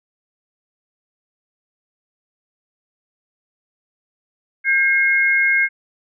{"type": "tone pair together", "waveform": "sine", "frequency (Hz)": [1600, 2153], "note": ["G6", "C7"], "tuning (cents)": [35, 49], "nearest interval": "perfect fourth", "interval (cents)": 514, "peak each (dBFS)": [-17, -15], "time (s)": [4.64, 5.69], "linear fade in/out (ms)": 50, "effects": []}